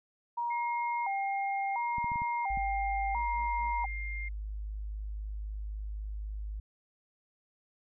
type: tone with vibrato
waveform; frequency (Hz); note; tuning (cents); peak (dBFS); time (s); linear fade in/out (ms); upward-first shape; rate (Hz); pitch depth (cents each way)
sine; 864; A5; -32; -30; 0.37-3.86; 10; square; 0.72; 160
type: tone with pitch glide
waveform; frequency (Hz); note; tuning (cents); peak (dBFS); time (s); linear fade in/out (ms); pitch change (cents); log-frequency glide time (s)
sine; 2139 to 2113; C7 to C7; +38 to +16; -38; 0.5-4.29; 10; -22; 0.69-3.37
type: clicks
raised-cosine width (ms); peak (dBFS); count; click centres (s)
5; -30; 6; 1.983 / 2.044 / 2.118 / 2.158 / 2.219 / 2.574
type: tone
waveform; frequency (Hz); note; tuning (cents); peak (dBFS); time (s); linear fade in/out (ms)
sine; 51.91; G#1; 0; -35; 2.5-6.6; 5
effects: none